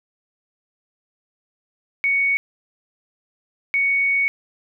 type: tone pair in turn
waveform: sine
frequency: 2228 / 2228 Hz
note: C#7 / C#7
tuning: +8 / +8 cents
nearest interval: unison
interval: 0 cents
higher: neither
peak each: -16 dBFS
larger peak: neither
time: 2.04-2.37 / 3.74-4.28 s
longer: second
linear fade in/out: 0 ms
effects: none